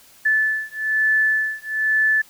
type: beating tone pair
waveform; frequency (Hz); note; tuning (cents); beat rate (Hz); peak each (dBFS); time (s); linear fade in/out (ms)
sine; 1743 / 1744.1; A6 / A6; -17 / -16; 1.1; -20; 0.25-2.22; 10
effects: white hiss -50 dBFS RMS until 2.29 s